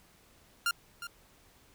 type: tone with echo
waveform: sawtooth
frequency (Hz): 1396.9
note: F6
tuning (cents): 0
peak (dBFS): -23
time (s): 0.66-0.71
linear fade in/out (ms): 2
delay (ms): 360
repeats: 1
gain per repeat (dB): -12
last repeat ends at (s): 1.07
effects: pink hiss -62 dBFS RMS until 1.74 s